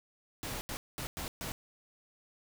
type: noise bursts at uneven times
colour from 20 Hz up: pink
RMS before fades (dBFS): -39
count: 5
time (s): 0.43-0.61 / 0.69-0.77 / 0.98-1.07 / 1.17-1.28 / 1.41-1.52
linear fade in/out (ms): 0
effects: none